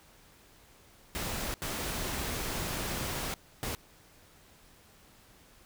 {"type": "noise bursts at uneven times", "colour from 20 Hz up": "pink", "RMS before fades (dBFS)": -35, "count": 3, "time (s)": [[1.15, 1.54], [1.62, 3.34], [3.63, 3.75]], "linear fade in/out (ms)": 0, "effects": ["pink hiss -59 dBFS RMS until 5.65 s"]}